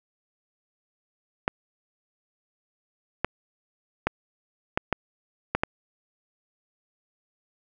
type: clicks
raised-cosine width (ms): 0.5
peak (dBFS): -7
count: 7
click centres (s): 1.479 / 3.246 / 4.07 / 4.775 / 4.927 / 5.55 / 5.635
effects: none